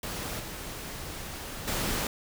pink noise with level steps, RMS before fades -35 / -39 / -30 dBFS, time 0.03-2.07 s, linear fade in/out 2 ms, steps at 0.39 / 1.67 s, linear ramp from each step 10 ms, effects none

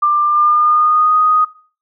sine tone with pitch glide, 1189 to 1245.2 Hz, D6 to D#6, +21 to +1 cents, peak -9 dBFS, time 0.02-1.45 s, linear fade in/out 10 ms, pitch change +80 cents, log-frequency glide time 0.24-1.16 s, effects noise-tail reverb RT60 0.4 s tail -19 dB re dry

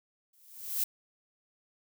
violet noise with exponential growth, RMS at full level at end -27 dBFS, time 0.33-0.84 s, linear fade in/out 5 ms, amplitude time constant 110 ms, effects none

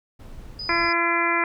brown noise, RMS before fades -40 dBFS, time 0.19-0.9 s, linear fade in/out 10 ms
sine tone, 4978 Hz, D#8, in tune, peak -30 dBFS, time 0.59-0.93 s, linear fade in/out 5 ms
harmonic tone, 339.8 Hz, F4, 47 cents flat, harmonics 1 / 2 / 3 / 4 / 5 / 6 / 7, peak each -28 / -31 / -25 / -27 / -28 / -25 / -27 dBFS, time 0.69-1.44 s, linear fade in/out 2 ms
effects none

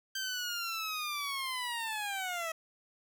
15% pulse linear sweep, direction down, 1568 to 639 Hz, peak -28 dBFS, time 0.15-2.52 s, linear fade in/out 5 ms, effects none

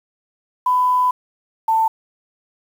sine tone pair in turn, 1000 / 890.9 Hz, B5 / A5, +21 / +21 cents, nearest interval major second, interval 200 cents, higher first, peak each -13 dBFS, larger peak neither, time 0.66-1.11 / 1.68-1.88 s, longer first, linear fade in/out 5 ms, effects 7-bit

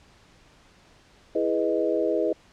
sine chord, E major seventh, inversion none, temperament equal, 329.6 / 415.3 / 493.9 / 622.3 Hz, E4 / G#4 / B4 / D#5, 0 / 0 / 0 / 0 cents, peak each -27 dBFS, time 1.35-2.33 s, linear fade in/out 5 ms, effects pink hiss -56 dBFS RMS until 2.52 s + low-pass 6000 Hz 12 dB/octave

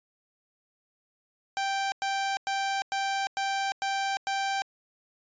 sawtooth tone bursts, 784 Hz, G5, in tune, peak -23 dBFS, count 7, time 1.57-4.62 s, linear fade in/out 0 ms, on 350 ms, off 100 ms, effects resampled to 16000 Hz

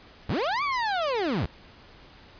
30% pulse linear two-way sweep, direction up then down, 56.5 to 1185 to 56.5 Hz, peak -22 dBFS, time 0.29-1.46 s, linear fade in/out 5 ms, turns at 0.63 s, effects pink hiss -51 dBFS RMS until 2.39 s + resampled to 11025 Hz

